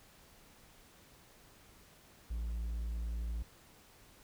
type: tone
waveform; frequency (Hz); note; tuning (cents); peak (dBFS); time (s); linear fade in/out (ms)
triangle; 56.9; A#1; -41; -33; 2.3-3.43; 10
effects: pink hiss -61 dBFS RMS until 4.23 s